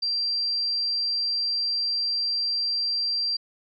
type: tone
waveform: sine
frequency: 4720 Hz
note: D8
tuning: 8 cents sharp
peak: -23 dBFS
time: 0.02-3.37 s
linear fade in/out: 10 ms
effects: none